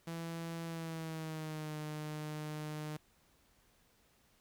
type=tone with pitch glide; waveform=sawtooth; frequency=166.2 to 152.41 Hz; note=E3 to D#3; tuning=+15 to -35 cents; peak=-36 dBFS; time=0.07-2.97 s; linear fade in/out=5 ms; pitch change=-150 cents; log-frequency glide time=0.65-1.77 s; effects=pink hiss -70 dBFS RMS until 4.4 s